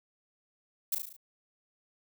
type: noise with echo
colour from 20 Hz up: violet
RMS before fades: -29 dBFS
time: 0.92-0.95 s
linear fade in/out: 5 ms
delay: 36 ms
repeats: 6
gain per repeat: -4 dB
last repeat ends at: 1.166 s
effects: none